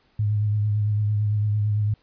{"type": "tone with vibrato", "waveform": "sine", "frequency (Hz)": 105, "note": "G#2", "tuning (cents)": 19, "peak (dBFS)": -19, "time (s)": [0.19, 1.94], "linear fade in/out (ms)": 5, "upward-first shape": "triangle", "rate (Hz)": 8.9, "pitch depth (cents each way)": 37, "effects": ["pink hiss -63 dBFS RMS until 2.02 s", "resampled to 11025 Hz"]}